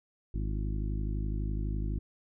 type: harmonic tone with a mistuned harmonic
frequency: 51.91 Hz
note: G#1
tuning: in tune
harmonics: 1 / 2 / 3 / 4 / 5 / 6 / 7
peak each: -31 / -37 / -41 / -43 / -45 / -47 / -48 dBFS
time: 0.34-1.99 s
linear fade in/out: 5 ms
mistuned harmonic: 7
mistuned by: -79 cents
effects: none